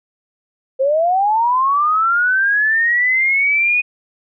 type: linear sweep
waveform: sine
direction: up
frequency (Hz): 515 to 2489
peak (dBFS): -12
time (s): 0.79-3.82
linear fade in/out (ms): 20
effects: none